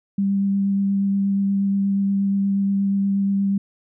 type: tone with vibrato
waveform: sine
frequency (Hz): 197.5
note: G3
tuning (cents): +13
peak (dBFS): -17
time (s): 0.18-3.58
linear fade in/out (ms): 5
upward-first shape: sine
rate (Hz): 8.4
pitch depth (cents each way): 10
effects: none